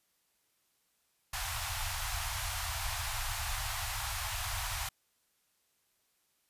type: band-stop noise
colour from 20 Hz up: pink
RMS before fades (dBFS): -36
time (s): 1.33-4.89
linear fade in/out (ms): 5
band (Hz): 110 to 710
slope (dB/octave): 48
effects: white hiss -75 dBFS RMS until 6.49 s + resampled to 32000 Hz